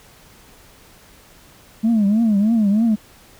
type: tone with vibrato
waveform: sine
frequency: 214.6 Hz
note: A3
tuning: 43 cents flat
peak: -11 dBFS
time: 1.83-2.96 s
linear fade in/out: 20 ms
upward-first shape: triangle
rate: 3.2 Hz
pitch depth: 170 cents each way
effects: tanh soft clip ceiling -11 dBFS + pink hiss -48 dBFS RMS until 3.39 s